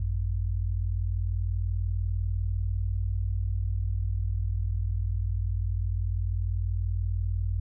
sine tone pair together, 52.81 / 93 Hz, G#1 / F#2, +30 / +9 cents, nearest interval minor seventh, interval 979 cents, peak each -28 dBFS, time 0-7.6 s, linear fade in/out 5 ms, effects none

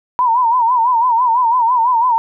sine tone with vibrato, 958 Hz, A#5, 47 cents sharp, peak -10 dBFS, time 0.19-2.18 s, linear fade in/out 0 ms, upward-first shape sine, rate 6 Hz, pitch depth 110 cents each way, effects none

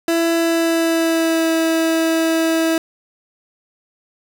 30% pulse tone with pitch glide, 333.2 to 325.6 Hz, E4 to E4, +19 to -21 cents, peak -12 dBFS, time 0.08-2.78 s, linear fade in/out 2 ms, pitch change -40 cents, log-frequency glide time 0.36-1.52 s, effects none

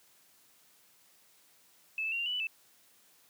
sine tone with pitch steps, 2615 / 2631 / 2753 / 2782 / 2958 / 2978 / 2637 Hz, E7 / E7 / F7 / F7 / F#7 / F#7 / E7, -15 / -4 / -25 / -7 / -1 / +11 / 0 cents, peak -31 dBFS, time 1.98-2.47 s, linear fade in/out 2 ms, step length 70 ms, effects white hiss -64 dBFS RMS until 3.29 s + high-pass 100 Hz 12 dB/octave

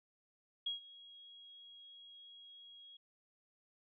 sine tone with ADSR envelope, 3299 Hz, G#7, 12 cents flat, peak -34 dBFS, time 0.66-2.97 s, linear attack 7 ms, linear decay 130 ms, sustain -20 dB, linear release 6 ms, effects none

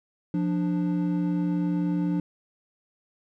triangle tone pair together, 175.4 / 295 Hz, F3 / D4, +8 / +8 cents, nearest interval major sixth, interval 900 cents, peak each -23 / -25 dBFS, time 0.34-2.2 s, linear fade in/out 2 ms, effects none

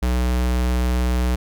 square tone, 61.74 Hz, B1, in tune, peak -18 dBFS, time 0.02-1.36 s, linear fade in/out 10 ms, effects none

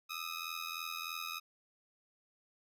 15% pulse ring-modulated tone, 1263 Hz, D#6, 26 cents sharp, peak -30 dBFS, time 0.09-1.4 s, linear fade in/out 20 ms, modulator 41.6 Hz, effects none

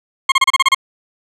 20% pulse tone bursts, 1073 Hz, C6, 43 cents sharp, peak -3 dBFS, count 8, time 0.29-0.747 s, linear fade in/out 5 ms, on 30 ms, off 31 ms, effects low-pass 7000 Hz 12 dB/octave

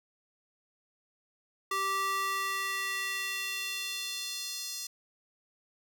square tone with high-pass filter sweep, 389.2 Hz, G4, 12 cents flat, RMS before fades -34 dBFS, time 1.71-4.87 s, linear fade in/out 5 ms, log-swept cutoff 930 to 5400 Hz, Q 1.8, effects none

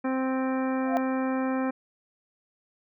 harmonic tone, 261.6 Hz, C4, in tune, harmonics 1 / 2 / 3 / 4 / 5 / 6 / 7 / 9, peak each -26 / -32 / -36 / -38 / -40 / -42 / -43 / -45 dBFS, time 0.04-1.71 s, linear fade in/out 10 ms
sine tone with exponential growth, 698.5 Hz, F5, in tune, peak -19 dBFS, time 0.8-0.97 s, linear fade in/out 0 ms, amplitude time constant 35 ms
effects none

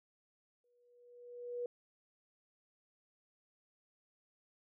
sine tone with exponential growth, 484.9 Hz, B4, 32 cents flat, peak -35 dBFS, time 0.64-1.66 s, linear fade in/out 2 ms, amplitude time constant 220 ms, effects none

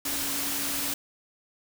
sine tone in noise, 280 Hz, C#4, 18 cents sharp, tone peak -39 dBFS, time 0.05-0.94 s, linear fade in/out 5 ms, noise white, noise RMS -30 dBFS, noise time 0.05-0.94 s, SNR -12 dB, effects none

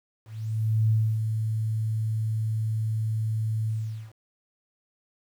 sine tone with ADSR envelope, 110 Hz, A2, in tune, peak -18 dBFS, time 0.25-4.13 s, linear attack 650 ms, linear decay 280 ms, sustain -6 dB, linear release 440 ms, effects 9-bit

